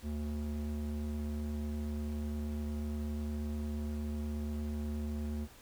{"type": "tone with band-pass filter", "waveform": "square", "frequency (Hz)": 74.3, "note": "D2", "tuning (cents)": 21, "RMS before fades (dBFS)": -37, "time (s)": [0.02, 5.48], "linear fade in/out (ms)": 50, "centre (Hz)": 170, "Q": 1.5, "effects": ["pink hiss -57 dBFS RMS until 5.61 s"]}